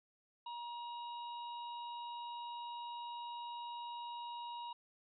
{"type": "harmonic tone", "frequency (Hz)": 950, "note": "A#5", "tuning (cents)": 33, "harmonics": [1, 3, 4], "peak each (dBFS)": [-43, -55, -55], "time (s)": [0.46, 4.73], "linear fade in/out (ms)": 5, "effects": []}